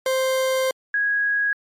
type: tone pair in turn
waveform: 40% pulse / sine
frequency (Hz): 523.3 / 1655.1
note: C5 / G#6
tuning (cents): 0 / -6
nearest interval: octave + minor sixth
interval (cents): 1994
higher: second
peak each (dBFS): -18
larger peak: neither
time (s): 0.06-0.71 / 0.94-1.53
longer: first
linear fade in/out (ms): 2
effects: MP3 64 kbps